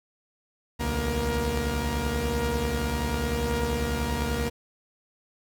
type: tone cluster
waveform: sawtooth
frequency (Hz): 63.1 / 73.3 / 235.7 / 472.3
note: B1 / D2 / A#3 / A#4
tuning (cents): +38 / -3 / +19 / +23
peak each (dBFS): -29 / -25 / -28 / -27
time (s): 0.79-4.5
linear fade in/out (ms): 20
effects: none